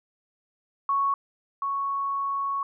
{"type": "tone pair in turn", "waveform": "sine", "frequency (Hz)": [1108.7, 1108.7], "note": ["C#6", "C#6"], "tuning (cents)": [0, 0], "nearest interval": "unison", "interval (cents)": 0, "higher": "neither", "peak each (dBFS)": [-21, -25], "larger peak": "first", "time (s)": [[0.89, 1.14], [1.62, 2.63]], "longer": "second", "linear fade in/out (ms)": 2, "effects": []}